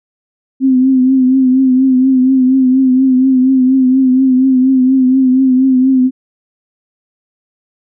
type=tone with vibrato; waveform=sine; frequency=260 Hz; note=C4; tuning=11 cents flat; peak=-6 dBFS; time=0.6-6.11 s; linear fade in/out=50 ms; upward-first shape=triangle; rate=4.2 Hz; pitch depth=56 cents each way; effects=none